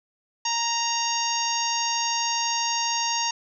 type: harmonic tone with a mistuned harmonic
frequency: 932.3 Hz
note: A#5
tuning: in tune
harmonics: 1 / 2 / 3 / 4 / 5 / 6 / 7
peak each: -27 / -36 / -31 / -36 / -32 / -30 / -30 dBFS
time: 0.45-3.31 s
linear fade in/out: 5 ms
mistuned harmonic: 4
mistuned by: -16 cents
effects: none